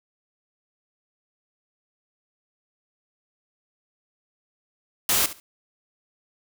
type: noise with echo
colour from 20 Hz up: white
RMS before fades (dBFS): -21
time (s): 5.09-5.26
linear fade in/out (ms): 2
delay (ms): 70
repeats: 2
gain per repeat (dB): -15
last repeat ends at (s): 5.4
effects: none